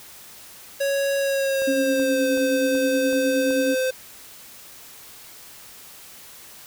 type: tone with pitch glide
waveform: square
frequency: 554.4 to 517.3 Hz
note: C#5 to C5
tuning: 0 to -20 cents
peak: -21 dBFS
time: 0.8-3.91 s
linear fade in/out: 10 ms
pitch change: -120 cents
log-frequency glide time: 1.17-2.28 s
type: click train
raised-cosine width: 1 ms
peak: -26 dBFS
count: 6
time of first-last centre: 1.62-3.507 s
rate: 2.65 Hz
type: tone with tremolo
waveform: sine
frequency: 273.2 Hz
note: C#4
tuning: 25 cents flat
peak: -20 dBFS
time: 1.67-3.75 s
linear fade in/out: 10 ms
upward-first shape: sine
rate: 9.5 Hz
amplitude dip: 50%
effects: white hiss -44 dBFS RMS until 6.66 s